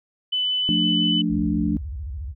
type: tone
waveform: sine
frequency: 3002 Hz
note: F#7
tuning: 24 cents sharp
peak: -20 dBFS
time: 0.32-1.22 s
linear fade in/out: 10 ms
type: chord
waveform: sine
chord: D minor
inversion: first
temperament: equal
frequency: 174.61 / 220 / 293.7 Hz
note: F3 / A3 / D4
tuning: 0 / 0 / 0 cents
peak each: -24 dBFS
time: 0.69-1.77 s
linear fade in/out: 0 ms
type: tone with vibrato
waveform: sine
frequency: 69.3 Hz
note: C#2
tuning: in tune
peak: -28 dBFS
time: 1.28-2.35 s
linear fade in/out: 50 ms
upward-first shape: square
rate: 14 Hz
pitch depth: 260 cents each way
effects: none